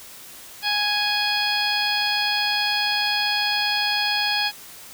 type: harmonic tone with a mistuned harmonic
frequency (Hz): 830.6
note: G#5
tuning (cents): 0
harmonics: 1 / 2 / 3 / 4 / 5 / 6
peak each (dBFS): -27 / -27 / -27 / -27 / -27 / -27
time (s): 0.62-4.52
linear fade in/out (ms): 50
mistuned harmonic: 5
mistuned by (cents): +63
effects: white hiss -42 dBFS RMS until 4.93 s